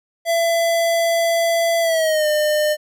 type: tone with pitch glide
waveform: square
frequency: 671 to 604.7 Hz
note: E5 to D#5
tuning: +31 to -50 cents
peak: -16 dBFS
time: 0.25-2.77 s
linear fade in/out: 50 ms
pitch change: -181 cents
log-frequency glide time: 1.81-2.27 s
effects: none